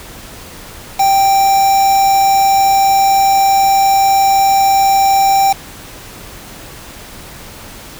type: tone with quantisation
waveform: triangle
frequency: 784 Hz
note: G5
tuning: in tune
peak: -6 dBFS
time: 0.99-5.53 s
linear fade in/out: 10 ms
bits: 3
effects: pink hiss -33 dBFS RMS until 7.99 s